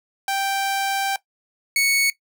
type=tone pair in turn; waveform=sawtooth; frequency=784 / 2217 Hz; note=G5 / C#7; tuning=0 / 0 cents; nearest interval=octave + tritone; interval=1800 cents; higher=second; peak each=-17 / -13 dBFS; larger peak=second; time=0.28-1.16 / 1.76-2.1 s; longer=first; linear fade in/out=2 ms; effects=noise-tail reverb RT60 0.1 s tail -17 dB re dry